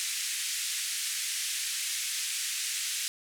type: band-pass noise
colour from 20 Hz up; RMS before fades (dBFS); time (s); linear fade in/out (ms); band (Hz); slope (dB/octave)
white; -33; 0-3.08; 0; 1900 to 10000; 24
effects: none